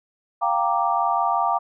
sine chord, G minor seventh, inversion third, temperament equal, 698.5 / 784 / 932.3 / 1174.7 Hz, F5 / G5 / Bb5 / D6, 0 / 0 / 0 / 0 cents, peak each -24 dBFS, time 0.41-1.59 s, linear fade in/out 20 ms, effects none

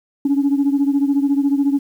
sine beating tone pair, 277.2 / 291.2 Hz, C#4 / D4, 0 / -15 cents, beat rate 14 Hz, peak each -14 / -18 dBFS, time 0.25-1.79 s, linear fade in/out 5 ms, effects tanh soft clip ceiling -9 dBFS + 8-bit

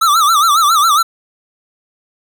square tone with vibrato, 1252 Hz, D#6, 10 cents sharp, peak -9 dBFS, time 0.01-1.03 s, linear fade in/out 10 ms, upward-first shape sine, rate 7.3 Hz, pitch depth 150 cents each way, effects none

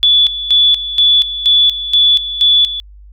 sine tone with tremolo, 3446 Hz, A7, 37 cents flat, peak -6 dBFS, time 0.03-2.8 s, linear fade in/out 0 ms, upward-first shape square, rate 2.1 Hz, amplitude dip 75%, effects added 50 Hz sine -35 dBFS peak until 3.12 s

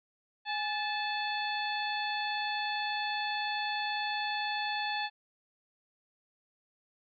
harmonic tone with a mistuned harmonic, 871 Hz, A5, 18 cents flat, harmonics 1 / 2 / 3 / 4 / 5, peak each -34 / -37 / -39 / -40 / -41 dBFS, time 0.45-5.1 s, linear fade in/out 50 ms, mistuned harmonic 1, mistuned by -81 cents, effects none

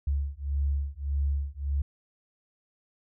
sine beating tone pair, 69.6 / 71.3 Hz, C#2 / C#2, +8 / +49 cents, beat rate 1.7 Hz, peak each -29 dBFS, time 0.07-1.82 s, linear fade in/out 5 ms, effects none

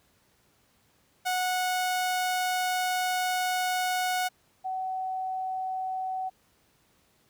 sawtooth / sine tone pair in turn, 734 / 752.5 Hz, F#5 / F#5, -14 / +29 cents, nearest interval unison, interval 43 cents, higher second, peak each -22 / -29 dBFS, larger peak first, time 1.25-4.29 / 4.64-6.3 s, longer first, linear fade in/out 20 ms, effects pink hiss -66 dBFS RMS until 7.29 s + high-pass 60 Hz 12 dB/octave

